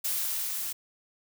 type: noise with level ramp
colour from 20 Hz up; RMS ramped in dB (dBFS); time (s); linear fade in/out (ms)
blue; -29 to -34; 0.04-0.73; 10
effects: none